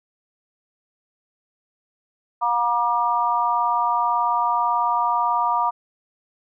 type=harmonic tone; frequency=238.2 Hz; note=A#3; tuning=38 cents sharp; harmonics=3 / 4 / 5; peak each=-25 / -20 / -23 dBFS; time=2.41-5.71 s; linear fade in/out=20 ms; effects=none